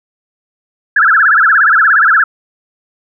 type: tone with vibrato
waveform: sine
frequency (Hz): 1500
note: F#6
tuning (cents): +23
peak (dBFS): -5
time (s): 0.96-2.24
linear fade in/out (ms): 5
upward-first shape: sine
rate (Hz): 17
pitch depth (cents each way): 250
effects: none